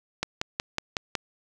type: click train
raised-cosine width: 0.2 ms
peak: -9 dBFS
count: 6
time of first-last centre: 0.23-1.153 s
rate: 5.42 Hz
effects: none